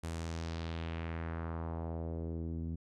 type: tone with low-pass filter sweep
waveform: sawtooth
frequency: 82.41 Hz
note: E2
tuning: in tune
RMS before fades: -39 dBFS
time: 0.03-2.76 s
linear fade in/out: 10 ms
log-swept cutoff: 9900 to 220 Hz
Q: 1.7
effects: none